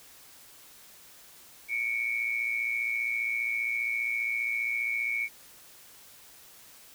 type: tone pair together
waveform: sine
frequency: 2217 / 2332 Hz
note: C#7 / D7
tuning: 0 / -13 cents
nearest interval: minor second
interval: 87 cents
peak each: -29 / -32 dBFS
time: 1.68-5.29 s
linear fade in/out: 50 ms
effects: white hiss -53 dBFS RMS until 6.94 s